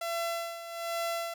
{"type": "tone with tremolo", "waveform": "sawtooth", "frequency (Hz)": 675, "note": "E5", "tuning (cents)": 41, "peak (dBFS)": -26, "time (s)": [0.01, 1.34], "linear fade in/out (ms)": 5, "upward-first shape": "sine", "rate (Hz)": 1.2, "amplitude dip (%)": 70, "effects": []}